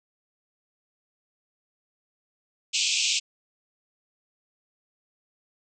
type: band-pass noise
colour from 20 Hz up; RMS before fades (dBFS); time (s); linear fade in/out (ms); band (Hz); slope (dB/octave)
pink; -25; 2.73-3.2; 20; 2400 to 7800; 96
effects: none